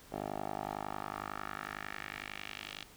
10% pulse tone with band-pass filter sweep, 51 Hz, G#1, 31 cents flat, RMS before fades -42 dBFS, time 0.12-2.84 s, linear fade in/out 5 ms, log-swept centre 570 to 3300 Hz, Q 2.1, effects pink hiss -57 dBFS RMS until 2.96 s

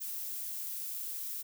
violet noise, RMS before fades -39 dBFS, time 0-1.43 s, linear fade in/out 20 ms, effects none

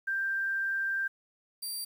sine / 15% pulse tone pair in turn, 1579 / 4707 Hz, G6 / D8, +12 / +3 cents, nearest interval octave + perfect fifth, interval 1891 cents, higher second, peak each -28 dBFS, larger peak neither, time 0.07-1.08 / 1.62-1.85 s, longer first, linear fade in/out 10 ms, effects 10-bit

